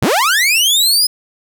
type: linear sweep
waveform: sawtooth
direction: up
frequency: 66.3 to 5100 Hz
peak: -7 dBFS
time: 0.02-1.07 s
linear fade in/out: 5 ms
effects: none